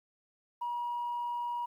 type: tone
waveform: sine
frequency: 959 Hz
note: A#5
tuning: 49 cents sharp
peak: -31 dBFS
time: 0.61-1.66 s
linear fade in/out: 10 ms
effects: tanh soft clip ceiling -29 dBFS + 11-bit